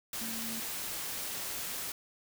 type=tone in noise; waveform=sine; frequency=226.6 Hz; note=A#3; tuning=49 cents flat; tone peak=-41 dBFS; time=0.21-0.6 s; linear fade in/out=2 ms; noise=white; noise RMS=-38 dBFS; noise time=0.13-1.92 s; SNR=-6 dB; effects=none